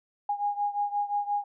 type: beating tone pair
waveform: sine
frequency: 818 / 823.7 Hz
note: G#5 / G#5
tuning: -26 / -14 cents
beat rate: 5.7 Hz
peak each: -28 / -31 dBFS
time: 0.29-1.44 s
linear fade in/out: 5 ms
effects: none